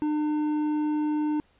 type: tone with hard clipping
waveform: sine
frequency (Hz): 301.8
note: D4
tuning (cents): +47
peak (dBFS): -25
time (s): 0.02-1.4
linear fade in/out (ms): 0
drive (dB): 6
effects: pink hiss -64 dBFS RMS until 1.59 s + resampled to 8000 Hz